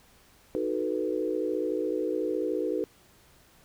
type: chord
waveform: sine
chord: B dominant seventh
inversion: first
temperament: equal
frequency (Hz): 311.1 / 370 / 440 / 493.9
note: D#4 / F#4 / A4 / B4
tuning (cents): 0 / 0 / 0 / 0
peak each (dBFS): -32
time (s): 0.55-2.84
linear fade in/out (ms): 0
effects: pink hiss -59 dBFS RMS until 3.64 s